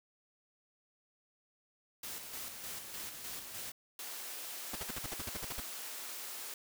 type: noise with tremolo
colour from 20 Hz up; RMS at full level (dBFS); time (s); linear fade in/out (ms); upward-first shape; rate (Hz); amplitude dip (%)
white; -43; 2.03-3.72; 5; square; 3.3; 40
type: high-pass noise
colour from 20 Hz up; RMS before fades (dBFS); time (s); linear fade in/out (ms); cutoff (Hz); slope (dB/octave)
white; -44; 3.99-6.54; 2; 330; 12
type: noise bursts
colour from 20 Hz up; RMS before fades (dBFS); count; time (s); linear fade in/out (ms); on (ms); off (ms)
pink; -40; 12; 4.73-5.603; 5; 26; 51
effects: none